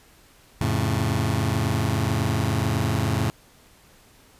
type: chord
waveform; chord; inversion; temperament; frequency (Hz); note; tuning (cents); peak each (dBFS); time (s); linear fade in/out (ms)
sawtooth; F augmented; none; just; 87.31 / 109.13 / 136.42; F2 / A2 / C#3; 0 / -14 / -27; -23 / -20 / -22; 0.61-3.3; 0
effects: pink hiss -54 dBFS RMS until 4.39 s + resampled to 32000 Hz